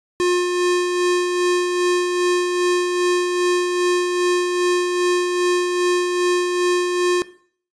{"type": "tone with tremolo", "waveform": "square", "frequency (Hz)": 356.5, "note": "F4", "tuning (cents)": 36, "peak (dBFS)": -15, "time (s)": [0.2, 7.22], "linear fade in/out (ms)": 0, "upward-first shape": "sine", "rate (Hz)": 2.5, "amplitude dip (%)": 40, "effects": ["noise-tail reverb RT60 0.5 s tail -17 dB re dry", "resampled to 22050 Hz"]}